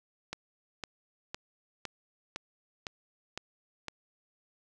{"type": "click train", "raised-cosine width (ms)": 0.2, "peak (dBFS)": -19, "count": 8, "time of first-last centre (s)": [0.33, 3.883], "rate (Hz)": 1.97, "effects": []}